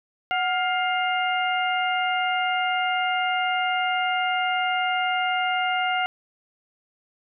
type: harmonic tone with a mistuned harmonic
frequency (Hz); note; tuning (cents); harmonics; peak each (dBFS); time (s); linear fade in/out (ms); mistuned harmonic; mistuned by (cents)
704; F5; +14; 1 / 2 / 3 / 4; -24 / -27 / -29 / -30; 0.31-6.06; 0; 1; +86
effects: none